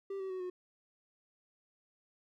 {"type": "tone with pitch steps", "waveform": "triangle", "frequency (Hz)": [392, 382.2, 372.6, 363.2], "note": ["G4", "G4", "F#4", "F#4"], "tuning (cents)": [0, -44, 12, -32], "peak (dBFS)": -35, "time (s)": [0.1, 0.5], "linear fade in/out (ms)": 5, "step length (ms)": 100, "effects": []}